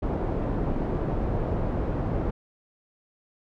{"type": "low-pass noise", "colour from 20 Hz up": "pink", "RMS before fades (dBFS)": -27, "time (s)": [0.02, 2.31], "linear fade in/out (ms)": 10, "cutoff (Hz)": 640, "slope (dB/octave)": 12, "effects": []}